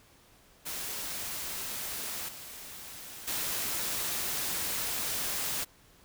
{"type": "noise with level steps", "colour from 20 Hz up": "white", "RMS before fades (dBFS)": [-37, -45, -33], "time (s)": [0.65, 5.65], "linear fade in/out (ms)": 20, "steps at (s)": [2.28, 3.27], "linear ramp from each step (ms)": 10, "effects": ["pink hiss -60 dBFS RMS until 6.04 s"]}